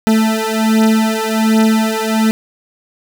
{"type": "beating tone pair", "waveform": "40% pulse", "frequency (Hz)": [219.7, 221], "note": ["A3", "A3"], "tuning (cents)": [-2, 8], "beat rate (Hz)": 1.3, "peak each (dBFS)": -13, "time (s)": [0.07, 2.31], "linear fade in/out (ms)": 0, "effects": []}